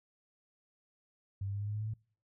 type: tone with pitch steps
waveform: sine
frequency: 98 / 99.6 / 101.22 / 102.87 / 104.55 / 106.25 / 107.99 / 109.75 Hz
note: G2 / G2 / G#2 / G#2 / G#2 / G#2 / A2 / A2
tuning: 0 / +28 / -44 / -16 / +12 / +40 / -32 / -4 cents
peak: -34 dBFS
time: 1.41-1.938 s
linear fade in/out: 5 ms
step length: 66 ms
effects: noise-tail reverb RT60 0.5 s tail -26 dB re dry